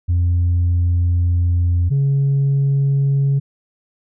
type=tone pair in turn; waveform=sine; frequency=87.31 / 138.6 Hz; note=F2 / C#3; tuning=0 / 0 cents; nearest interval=minor sixth; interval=800 cents; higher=second; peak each=-11 dBFS; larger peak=neither; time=0.08-1.9 / 1.9-3.4 s; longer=first; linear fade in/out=20 ms; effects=tanh soft clip ceiling -11 dBFS